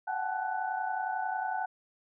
sine tone cluster, 736 / 767 / 864 / 1488 Hz, F#5 / G5 / A5 / F#6, -9 / -38 / -32 / +9 cents, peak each -36 / -35 / -35 / -38 dBFS, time 0.07-1.66 s, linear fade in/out 10 ms, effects none

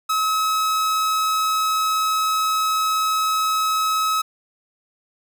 45% pulse tone, 1283 Hz, E6, 47 cents flat, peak -18 dBFS, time 0.09-4.22 s, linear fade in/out 10 ms, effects none

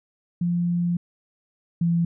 sine tone pair in turn, 173.7 / 169.63 Hz, F3 / E3, -9 / +50 cents, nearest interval unison, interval 41 cents, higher first, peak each -20 / -18 dBFS, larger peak second, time 0.41-0.97 / 1.81-2.05 s, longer first, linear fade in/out 5 ms, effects none

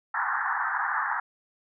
white band-pass noise, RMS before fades -28 dBFS, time 0.14-1.2 s, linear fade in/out 5 ms, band 780 to 1800 Hz, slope 96 dB/octave, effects none

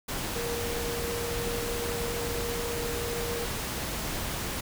sine tone in noise, 471.7 Hz, A#4, 20 cents sharp, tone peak -33 dBFS, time 0.35-3.46 s, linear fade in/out 10 ms, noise pink, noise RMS -33 dBFS, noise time 0.08-4.61 s, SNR -3 dB, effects none

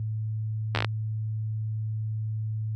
slowing click train, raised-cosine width 0.3 ms, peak -9 dBFS, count 7, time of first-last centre 0.75-0.846 s, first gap 11 ms, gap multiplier 1.15, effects added 109 Hz sine -27 dBFS peak until 2.75 s + high-pass 60 Hz 12 dB/octave

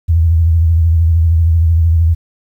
sine tone with vibrato, 82.41 Hz, E2, in tune, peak -7 dBFS, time 0.08-2.15 s, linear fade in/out 20 ms, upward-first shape triangle, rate 13 Hz, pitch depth 83 cents each way, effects 8-bit

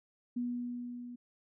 sine tone with level ramp, 243.3 Hz, B3, 26 cents flat, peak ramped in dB -31 to -43 dBFS, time 0.36-1.16 s, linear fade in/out 10 ms, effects none

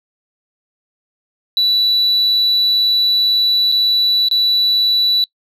sine tone with dropouts, 3951 Hz, B7, in tune, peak -9 dBFS, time 1.57-5.24 s, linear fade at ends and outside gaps 1 ms, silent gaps 3.717-3.722 / 4.285-4.312 s, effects noise-tail reverb RT60 0.1 s tail -25 dB re dry + tanh soft clip ceiling -9 dBFS

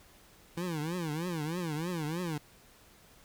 25% pulse tone with vibrato, 164.3 Hz, E3, 5 cents flat, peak -29 dBFS, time 0.57-2.38 s, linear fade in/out 5 ms, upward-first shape triangle, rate 3.2 Hz, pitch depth 210 cents each way, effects pink hiss -59 dBFS RMS until 3.24 s

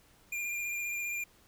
square tone with vibrato, 2400 Hz, D7, 37 cents sharp, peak -34 dBFS, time 0.32-1.24 s, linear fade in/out 5 ms, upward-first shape triangle, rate 15 Hz, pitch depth 23 cents each way, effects pink hiss -63 dBFS RMS until 1.47 s

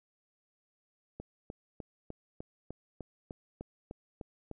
click train, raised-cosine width 2 ms, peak -28 dBFS, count 12, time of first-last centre 1.2-4.513 s, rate 3.32 Hz, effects none

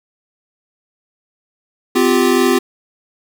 square chord, C suspended fourth, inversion none, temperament equal with one note detuned, 256.5 / 349.2 / 392 Hz, C4 / F4 / G4, -34 / 0 / 0 cents, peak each -16 dBFS, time 1.95-2.59 s, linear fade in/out 10 ms, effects 8-bit

